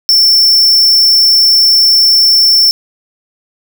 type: tone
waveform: square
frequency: 5390 Hz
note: E8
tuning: 38 cents sharp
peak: -5 dBFS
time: 0.09-2.71 s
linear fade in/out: 0 ms
effects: 7-bit